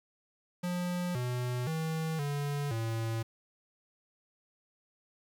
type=tone with pitch steps; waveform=square; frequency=177.7 / 124 / 160.2 / 143.8 / 113.3 Hz; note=F3 / B2 / E3 / D3 / A#2; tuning=+30 / +7 / -49 / -36 / -49 cents; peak=-32 dBFS; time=0.63-3.23 s; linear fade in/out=10 ms; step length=520 ms; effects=10-bit